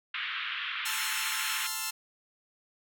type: band-pass noise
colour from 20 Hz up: white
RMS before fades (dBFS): -35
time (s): 0.14-1.67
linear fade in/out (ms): 5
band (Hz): 1200 to 3400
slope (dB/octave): 48
type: chord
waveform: 5% pulse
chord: F major seventh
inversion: first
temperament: equal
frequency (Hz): 880 / 1046.5 / 1318.5 / 1396.9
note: A5 / C6 / E6 / F6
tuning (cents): 0 / 0 / 0 / 0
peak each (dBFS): -26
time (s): 0.85-1.91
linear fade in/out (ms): 10
effects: none

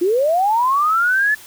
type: linear sweep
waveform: sine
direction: up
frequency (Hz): 330 to 1749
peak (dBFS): -13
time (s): 0.01-1.35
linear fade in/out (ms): 10
effects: white hiss -41 dBFS RMS until 1.46 s

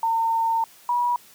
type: tone pair in turn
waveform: sine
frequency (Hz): 909 / 967.8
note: A#5 / B5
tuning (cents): -44 / -35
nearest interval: minor second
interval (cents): 109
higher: second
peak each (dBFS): -19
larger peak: neither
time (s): 0.03-0.64 / 0.89-1.16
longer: first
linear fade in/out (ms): 2
effects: white hiss -51 dBFS RMS until 1.34 s + high-pass 80 Hz 12 dB/octave

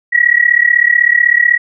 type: tone with amplitude modulation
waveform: sine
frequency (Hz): 1919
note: A#6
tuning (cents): +50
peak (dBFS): -3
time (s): 0.12-1.58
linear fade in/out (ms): 20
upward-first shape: sine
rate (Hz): 36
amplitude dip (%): 90
effects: none

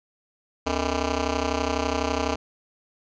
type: ring-modulated tone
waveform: 10% pulse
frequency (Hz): 180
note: F#3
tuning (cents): -47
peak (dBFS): -12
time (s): 0.66-2.36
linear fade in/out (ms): 10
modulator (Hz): 106
effects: resampled to 16000 Hz

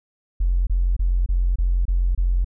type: tone bursts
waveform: triangle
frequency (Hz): 44.35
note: F1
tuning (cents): +27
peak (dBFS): -12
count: 7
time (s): 0.4-2.446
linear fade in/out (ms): 10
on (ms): 270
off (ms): 26
effects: tanh soft clip ceiling -14 dBFS

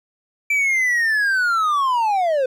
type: linear sweep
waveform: triangle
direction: down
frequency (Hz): 2338 to 500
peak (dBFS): -14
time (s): 0.5-2.46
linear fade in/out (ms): 5
effects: none

